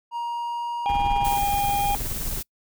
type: tone with pitch glide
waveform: triangle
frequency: 944 to 950 Hz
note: A#5 to A#5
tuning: +22 to +33 cents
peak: -24 dBFS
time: 0.11-1.4 s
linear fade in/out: 50 ms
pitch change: +11 cents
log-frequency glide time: 0.24-1.01 s
type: harmonic tone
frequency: 809 Hz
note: G#5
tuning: 46 cents flat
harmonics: 1 / 3 / 4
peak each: -21 / -36 / -38 dBFS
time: 0.86-1.95 s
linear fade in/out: 0 ms
type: noise with tremolo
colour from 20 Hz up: brown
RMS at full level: -28 dBFS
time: 0.89-2.41 s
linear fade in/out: 0 ms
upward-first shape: sine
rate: 19 Hz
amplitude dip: 65%
type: noise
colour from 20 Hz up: blue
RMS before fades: -32 dBFS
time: 1.24-2.43 s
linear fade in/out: 10 ms
effects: noise-tail reverb RT60 0.1 s tail -26 dB re dry